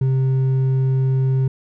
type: tone with hard clipping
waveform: sine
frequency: 132 Hz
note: C3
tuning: 16 cents sharp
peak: -16 dBFS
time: 0.01-1.48 s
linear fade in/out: 5 ms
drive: 4 dB
effects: none